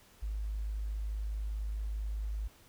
sine tone, 52.4 Hz, G#1, 16 cents sharp, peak -33 dBFS, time 0.22-2.48 s, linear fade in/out 10 ms, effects pink hiss -61 dBFS RMS until 2.68 s

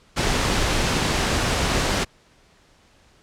pink noise, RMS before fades -21 dBFS, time 0.16-2.05 s, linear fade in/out 20 ms, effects pink hiss -56 dBFS RMS until 3.22 s + low-pass 7000 Hz 12 dB/octave

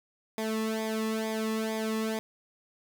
sawtooth tone with flanger, 220 Hz, A3, in tune, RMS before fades -31 dBFS, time 0.38-2.19 s, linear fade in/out 0 ms, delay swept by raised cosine 0.7 to 1.35 ms, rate 2.2 Hz, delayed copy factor -0.85, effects none

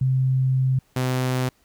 sine / sawtooth tone pair in turn, 130.81 / 128.04 Hz, C3 / C3, 0 / -37 cents, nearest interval unison, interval 37 cents, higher first, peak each -17 dBFS, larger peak neither, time 0.01-0.79 / 0.96-1.49 s, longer first, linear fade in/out 5 ms, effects pink hiss -62 dBFS RMS until 1.64 s

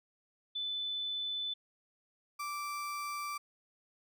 sine / 35% pulse tone pair in turn, 3505 / 1169.7 Hz, A7 / D6, -7 / -7 cents, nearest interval octave + perfect fifth, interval 1900 cents, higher first, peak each -34 / -35 dBFS, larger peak first, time 0.55-1.54 / 2.39-3.38 s, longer neither, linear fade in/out 10 ms, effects none

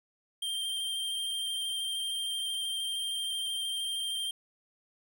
square tone with vibrato, 3170 Hz, G7, 19 cents sharp, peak -32 dBFS, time 0.42-4.31 s, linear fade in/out 5 ms, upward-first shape triangle, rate 13 Hz, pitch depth 18 cents each way, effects none

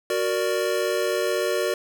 square chord, Gb augmented, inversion none, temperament equal, 370 / 466.2 / 587.3 Hz, Gb4 / Bb4 / D5, 0 / 0 / 0 cents, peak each -27 dBFS, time 0.1-1.74 s, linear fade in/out 2 ms, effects none

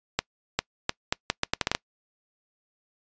accelerating click train, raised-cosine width 0.2 ms, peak -5 dBFS, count 11, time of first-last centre 0.19-1.75 s, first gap 400 ms, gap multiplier 0.76, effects noise-tail reverb RT60 0.1 s tail -25 dB re dry + resampled to 16000 Hz

